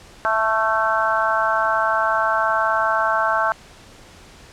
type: harmonic tone with a mistuned harmonic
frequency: 220.3 Hz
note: A3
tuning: 2 cents sharp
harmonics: 3 / 4 / 5 / 6 / 7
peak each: -23 / -23 / -23 / -23 / -23 dBFS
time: 0.25-3.52 s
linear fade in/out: 0 ms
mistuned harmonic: 6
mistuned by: +20 cents
effects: pink hiss -45 dBFS RMS until 4.52 s + low-pass 8000 Hz 12 dB/octave